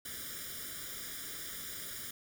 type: noise with comb filter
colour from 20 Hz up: white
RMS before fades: -43 dBFS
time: 0.05-2.11 s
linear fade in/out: 5 ms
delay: 0.57 ms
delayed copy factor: +1
effects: none